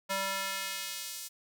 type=tone with high-pass filter sweep; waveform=square; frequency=194.2 Hz; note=G3; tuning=16 cents flat; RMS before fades=-36 dBFS; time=0.09-1.29 s; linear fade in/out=20 ms; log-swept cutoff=670 to 6200 Hz; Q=0.71; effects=none